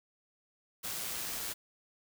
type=noise with amplitude modulation; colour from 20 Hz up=white; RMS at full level=-37 dBFS; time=0.83-1.54 s; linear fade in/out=20 ms; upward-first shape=sine; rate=117 Hz; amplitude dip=25%; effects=none